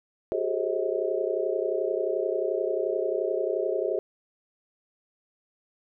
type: tone cluster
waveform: sine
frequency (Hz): 369.1 / 400.5 / 431.9 / 535 / 635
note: F#4 / G4 / A4 / C5 / D#5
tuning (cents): -4 / +37 / -32 / +38 / +35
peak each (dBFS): -31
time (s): 0.32-3.99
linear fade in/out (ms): 0
effects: none